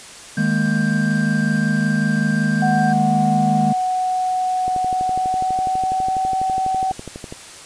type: tone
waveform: triangle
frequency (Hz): 1580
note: G6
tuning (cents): +13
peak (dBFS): -23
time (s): 0.37-2.93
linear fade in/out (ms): 5
type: chord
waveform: triangle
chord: D# suspended fourth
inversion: none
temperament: equal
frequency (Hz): 155.56 / 207.7 / 233.1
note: D#3 / G#3 / A#3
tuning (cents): 0 / 0 / 0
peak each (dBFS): -19 / -17 / -20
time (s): 0.37-3.73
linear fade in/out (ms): 10
type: tone with pitch glide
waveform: sine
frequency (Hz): 740 to 757.3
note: F#5 to F#5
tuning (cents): 0 to +40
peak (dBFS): -17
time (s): 2.62-6.92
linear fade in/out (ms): 5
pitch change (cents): +40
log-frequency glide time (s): 4.75-6.27
type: click train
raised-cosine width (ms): 2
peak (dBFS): -17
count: 33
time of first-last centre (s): 4.68-7.325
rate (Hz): 12.1
effects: white hiss -38 dBFS RMS until 7.65 s + resampled to 22050 Hz